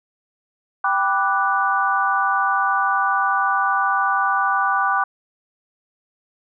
sine chord, G major seventh, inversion none, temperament equal, 784 / 987.8 / 1174.7 / 1480 Hz, G5 / B5 / D6 / F#6, 0 / 0 / 0 / 0 cents, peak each -22 / -25 / -20 / -22 dBFS, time 0.84-5.04 s, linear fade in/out 5 ms, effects none

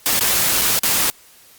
white noise with dropouts, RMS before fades -17 dBFS, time 0.06-1.1 s, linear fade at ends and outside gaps 0 ms, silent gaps 0.193-0.209 / 0.613-0.617 / 0.79-0.834 s, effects white hiss -48 dBFS RMS until 1.58 s + Opus 48 kbps

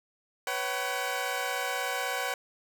15% pulse chord, B suspended second, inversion none, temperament equal with one note detuned, 493.9 / 554.4 / 759 Hz, B4 / C#5 / F#5, 0 / 0 / +44 cents, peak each -29 / -29 / -26 dBFS, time 0.47-2.34 s, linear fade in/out 2 ms, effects none

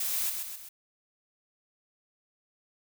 blue noise with echo, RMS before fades -31 dBFS, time 0-0.3 s, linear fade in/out 5 ms, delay 130 ms, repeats 3, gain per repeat -5 dB, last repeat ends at 0.69 s, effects none

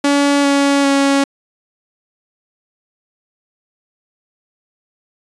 sawtooth tone with pitch steps, 284.1 / 280.7 / 277.3 Hz, C#4 / C#4 / C#4, +43 / +22 / +1 cents, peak -7 dBFS, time 0.04-1.24 s, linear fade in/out 5 ms, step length 400 ms, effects resampled to 22050 Hz

